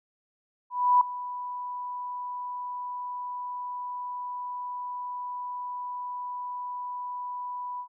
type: tone with ADSR envelope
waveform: sine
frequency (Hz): 987.8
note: B5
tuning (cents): 0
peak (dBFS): -15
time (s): 0.7-7.88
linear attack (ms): 310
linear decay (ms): 4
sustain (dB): -17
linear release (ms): 82
effects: none